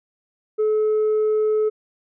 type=tone with tanh clipping; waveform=sine; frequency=430 Hz; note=A4; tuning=40 cents flat; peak=-17 dBFS; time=0.58-1.7 s; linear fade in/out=20 ms; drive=1 dB; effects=none